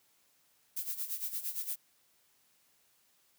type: noise with tremolo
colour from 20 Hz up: violet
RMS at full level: -35 dBFS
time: 0.76-1.76 s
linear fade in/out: 10 ms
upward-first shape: sine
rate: 8.7 Hz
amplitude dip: 75%
effects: white hiss -70 dBFS RMS until 3.38 s + high-pass 60 Hz 12 dB/octave